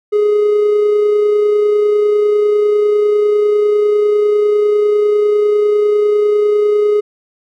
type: tone with amplitude modulation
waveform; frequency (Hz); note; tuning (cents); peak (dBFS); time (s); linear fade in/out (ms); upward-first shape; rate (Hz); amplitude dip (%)
triangle; 417.5; G#4; +9; -5; 0.12-7.01; 20; sine; 30; 35
effects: tanh soft clip ceiling -3 dBFS